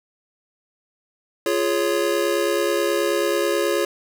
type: chord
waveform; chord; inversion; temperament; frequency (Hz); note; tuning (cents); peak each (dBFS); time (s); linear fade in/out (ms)
square; Db major; first; just; 346.5 / 415.8 / 554.4; F4 / Ab4 / Db5; -14 / +2 / 0; -24; 1.46-3.85; 2
effects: none